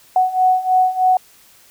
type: beating tone pair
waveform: sine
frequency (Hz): 740 / 743.2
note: F#5 / F#5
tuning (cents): 0 / +7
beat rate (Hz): 3.2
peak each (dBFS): -17 / -14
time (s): 0.16-1.17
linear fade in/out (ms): 2
effects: white hiss -49 dBFS RMS until 1.7 s